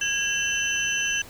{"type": "tone cluster", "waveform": "sine", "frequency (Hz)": [1641, 2706, 3029, 6080], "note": ["G#6", "E7", "F#7", "F#8"], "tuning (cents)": [-21, 45, 40, 46], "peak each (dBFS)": [-28, -27, -30, -29], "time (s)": [0.01, 1.22], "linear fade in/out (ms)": 5, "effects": ["pink hiss -45 dBFS RMS until 1.29 s"]}